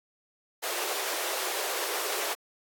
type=high-pass noise; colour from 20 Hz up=pink; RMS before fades=-32 dBFS; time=0.62-2.35 s; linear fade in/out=20 ms; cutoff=370 Hz; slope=48 dB/octave; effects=AAC 64 kbps